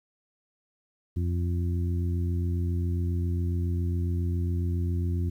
harmonic tone, 87.31 Hz, F2, in tune, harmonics 1 / 2 / 3 / 4, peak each -25 / -35 / -38 / -40 dBFS, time 1.16-5.3 s, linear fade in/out 10 ms, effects 10-bit

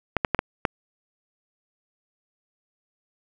clicks, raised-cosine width 0.5 ms, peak -5 dBFS, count 5, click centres 0.167 / 0.248 / 0.347 / 0.391 / 0.652 s, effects none

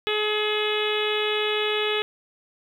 harmonic tone, 423.9 Hz, G#4, 35 cents sharp, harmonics 1 / 2 / 3 / 4 / 5 / 6 / 7 / 8 / 9, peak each -25 / -35 / -33 / -34 / -33 / -31 / -32 / -30 / -36 dBFS, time 0.07-2.02 s, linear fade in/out 0 ms, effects 9-bit

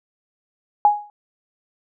sine tone with exponential decay, 830.6 Hz, G#5, in tune, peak -7 dBFS, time 0.85-1.1 s, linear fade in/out 1 ms, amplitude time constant 54 ms, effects none

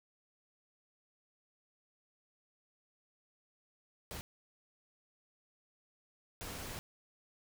pink noise bursts at uneven times, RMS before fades -44 dBFS, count 2, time 4.11-4.21 / 6.41-6.79 s, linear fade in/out 0 ms, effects none

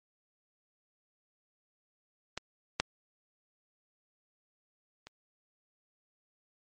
clicks, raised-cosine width 0.2 ms, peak -18 / -8 / -29 dBFS, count 3, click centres 2.376 / 2.8 / 5.07 s, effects MP3 48 kbps

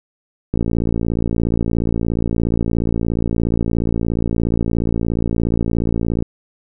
click train, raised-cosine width 3 ms, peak -6 dBFS, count 325, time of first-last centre 0.54-6.224 s, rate 57 Hz, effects none

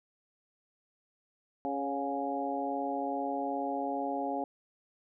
harmonic tone with a mistuned harmonic, 138.59 Hz, C#3, in tune, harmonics 2 / 3 / 4 / 5 / 6, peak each -36 / -41 / -38 / -36 / -37 dBFS, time 1.65-4.44 s, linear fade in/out 0 ms, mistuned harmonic 5, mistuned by +40 cents, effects none

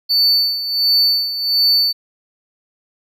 triangle tone with tremolo, 4500 Hz, C#8, 25 cents sharp, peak -9 dBFS, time 0.09-1.93 s, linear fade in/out 20 ms, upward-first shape sine, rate 1.4 Hz, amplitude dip 70%, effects none

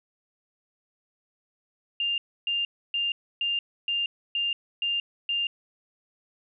sine tone bursts, 2800 Hz, F7, 4 cents sharp, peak -24 dBFS, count 8, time 2-5.47 s, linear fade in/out 2 ms, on 180 ms, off 290 ms, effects none

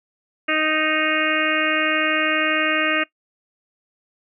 harmonic tone, 310.8 Hz, D#4, 2 cents flat, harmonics 1 / 2 / 4 / 5 / 6 / 7 / 8 / 9, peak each -26 / -26 / -26 / -26 / -26 / -26 / -26 / -26 dBFS, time 0.48-3.04 s, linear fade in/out 10 ms, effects noise-tail reverb RT60 0.1 s tail -19 dB re dry

